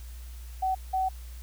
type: tone bursts at uneven times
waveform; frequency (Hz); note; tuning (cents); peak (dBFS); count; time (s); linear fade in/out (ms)
sine; 756; F#5; +37; -24; 2; 0.62-0.75 / 0.93-1.09; 10
effects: added 60 Hz sine -39 dBFS peak until 1.42 s + white hiss -54 dBFS RMS until 1.42 s